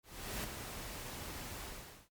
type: noise with ADSR envelope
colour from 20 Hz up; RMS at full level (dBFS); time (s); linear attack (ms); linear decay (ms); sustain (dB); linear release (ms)
pink; -39; 0.03-2.09; 410; 8; -6; 470
effects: noise-tail reverb RT60 0.1 s tail -19 dB re dry + MP3 96 kbps